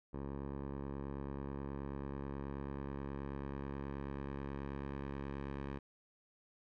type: tone with low-pass filter sweep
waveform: 10% pulse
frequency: 69.3 Hz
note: C#2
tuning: in tune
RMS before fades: -43 dBFS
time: 0.13-5.79 s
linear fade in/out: 10 ms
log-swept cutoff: 960 to 2100 Hz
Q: 0.82
effects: none